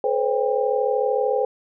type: tone cluster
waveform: sine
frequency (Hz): 430.7 / 504 / 544 / 798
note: A4 / B4 / C#5 / G5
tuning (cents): -37 / +35 / -33 / +31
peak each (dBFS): -24 / -22 / -25 / -26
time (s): 0.04-1.45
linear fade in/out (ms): 2
effects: none